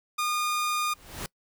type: tone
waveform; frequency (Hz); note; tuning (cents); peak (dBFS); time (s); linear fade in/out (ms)
sawtooth; 1219; D#6; -36; -22; 0.18-0.94; 10
type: noise with exponential growth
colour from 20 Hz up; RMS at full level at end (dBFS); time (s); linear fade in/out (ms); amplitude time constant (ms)
pink; -32; 0.8-1.26; 1; 100
effects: noise-tail reverb RT60 0.1 s tail -24 dB re dry